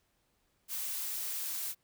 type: noise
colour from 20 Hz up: blue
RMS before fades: -37 dBFS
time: 0.68-1.75 s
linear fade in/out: 50 ms
effects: pink hiss -75 dBFS RMS until 1.83 s